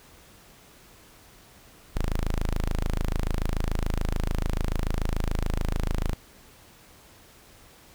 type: tone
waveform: sawtooth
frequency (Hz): 26.9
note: A0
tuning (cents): -38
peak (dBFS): -20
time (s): 1.95-6.14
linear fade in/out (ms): 10
effects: pink hiss -53 dBFS RMS until 7.94 s